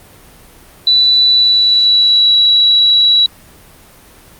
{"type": "tone with pitch glide", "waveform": "sine", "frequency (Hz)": [3970, 3909], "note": ["B7", "B7"], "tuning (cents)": [8, -19], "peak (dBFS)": -6, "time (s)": [0.87, 3.26], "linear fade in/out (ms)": 2, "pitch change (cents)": -27, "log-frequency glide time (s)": [1.25, 2.35], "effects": ["pink hiss -41 dBFS RMS until 4.39 s", "Opus 32 kbps"]}